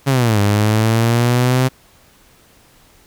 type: linear two-way sweep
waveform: sawtooth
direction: down then up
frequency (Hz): 140.7 to 100.7 to 130.5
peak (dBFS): -8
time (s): 0.06-1.69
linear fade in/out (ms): 20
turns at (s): 0.4
effects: pink hiss -50 dBFS RMS until 3.06 s